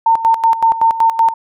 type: tone with tremolo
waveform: sine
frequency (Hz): 907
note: A#5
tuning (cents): -48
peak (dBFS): -7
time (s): 0.06-1.34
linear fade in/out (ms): 5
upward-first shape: square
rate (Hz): 5.3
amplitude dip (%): 75
effects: none